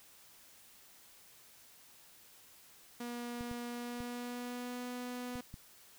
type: tone with pitch glide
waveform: sawtooth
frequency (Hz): 240 to 246.9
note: B3 to B3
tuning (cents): -49 to 0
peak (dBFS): -36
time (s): 3-5.41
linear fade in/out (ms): 5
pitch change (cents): +49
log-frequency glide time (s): 3.68-4.87
type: clicks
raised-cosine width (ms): 5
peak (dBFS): -34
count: 5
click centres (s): 3.409 / 3.513 / 4.005 / 5.356 / 5.541
effects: white hiss -60 dBFS RMS until 5.98 s